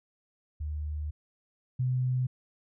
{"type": "tone pair in turn", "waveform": "sine", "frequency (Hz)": [75.4, 127.25], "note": ["D2", "C3"], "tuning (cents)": [46, -48], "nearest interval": "major sixth", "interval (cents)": 906, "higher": "second", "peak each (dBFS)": [-31, -25], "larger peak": "second", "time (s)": [[0.6, 1.11], [1.79, 2.27]], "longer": "first", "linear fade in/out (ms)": 10, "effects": []}